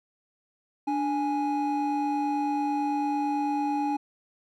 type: tone pair together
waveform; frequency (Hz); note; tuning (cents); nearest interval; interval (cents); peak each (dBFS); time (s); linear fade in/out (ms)
triangle; 293.2 / 830.6; D4 / G#5; -3 / 0; octave + tritone; 1803; -25; 0.87-3.97; 10
effects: tanh soft clip ceiling -16 dBFS